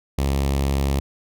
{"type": "tone with notch filter", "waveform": "sawtooth", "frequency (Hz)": 68.8, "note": "C#2", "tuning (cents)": -12, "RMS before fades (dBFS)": -21, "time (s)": [0.18, 1], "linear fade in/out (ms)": 5, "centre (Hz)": 1500, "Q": 1.8, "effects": []}